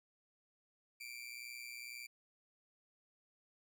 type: tone with amplitude modulation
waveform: sawtooth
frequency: 2349 Hz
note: D7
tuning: in tune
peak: -40 dBFS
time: 1-2.07 s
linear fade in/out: 10 ms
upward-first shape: sine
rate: 122 Hz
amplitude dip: 75%
effects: none